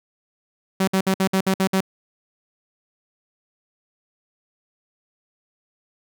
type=tone bursts; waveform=sawtooth; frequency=190.6 Hz; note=G3; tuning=48 cents flat; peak=-13 dBFS; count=8; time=0.8-1.807 s; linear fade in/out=5 ms; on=76 ms; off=57 ms; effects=none